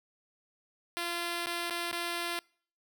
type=tone with dropouts; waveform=5% pulse; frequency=343.9 Hz; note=F4; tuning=27 cents flat; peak=-21 dBFS; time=0.97-2.39 s; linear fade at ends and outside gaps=0 ms; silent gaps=1.461-1.468 / 1.698-1.707 / 1.915-1.927 s; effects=noise-tail reverb RT60 0.5 s tail -26 dB re dry